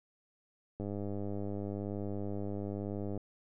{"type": "click train", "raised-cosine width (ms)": 2, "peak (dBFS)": -26, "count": 241, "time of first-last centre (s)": [0.8, 3.176], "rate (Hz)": 101, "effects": []}